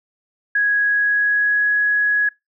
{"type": "tone with pitch glide", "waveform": "sine", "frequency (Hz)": [1661.2, 1674.7], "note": ["G#6", "G#6"], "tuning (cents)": [0, 14], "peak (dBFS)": -14, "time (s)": [0.55, 2.29], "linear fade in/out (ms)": 5, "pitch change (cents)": 14, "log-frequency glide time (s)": [0.87, 1.71], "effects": ["noise-tail reverb RT60 0.2 s tail -25 dB re dry"]}